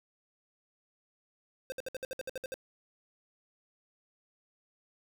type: tone bursts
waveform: square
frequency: 522 Hz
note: C5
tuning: 4 cents flat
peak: -36 dBFS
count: 11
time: 1.7-2.541 s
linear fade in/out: 0 ms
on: 21 ms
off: 61 ms
effects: none